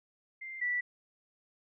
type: tone pair in turn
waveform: sine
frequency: 2093 / 1961.9 Hz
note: C7 / B6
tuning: 0 / -12 cents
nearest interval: minor second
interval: 112 cents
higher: first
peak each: -40 / -29 dBFS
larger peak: second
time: 0.41-0.61 / 0.61-0.81 s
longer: neither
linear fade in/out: 10 ms
effects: none